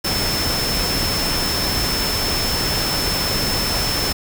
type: tone in noise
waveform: sine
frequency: 5290 Hz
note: E8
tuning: 5 cents sharp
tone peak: -22 dBFS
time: 0.04-4.13 s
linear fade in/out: 10 ms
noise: pink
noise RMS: -22 dBFS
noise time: 0.04-4.13 s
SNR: -3 dB
effects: none